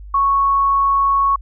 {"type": "tone", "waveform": "sine", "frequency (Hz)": 1107, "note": "C#6", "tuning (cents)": -3, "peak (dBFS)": -12, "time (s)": [0.14, 1.36], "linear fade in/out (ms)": 5, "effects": ["added 50 Hz sine -32 dBFS peak until 1.41 s"]}